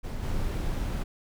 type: noise with level steps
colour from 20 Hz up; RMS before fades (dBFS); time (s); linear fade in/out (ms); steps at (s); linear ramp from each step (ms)
brown; -33 / -29; 0.03-1.04; 20; 0.22; 20
effects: none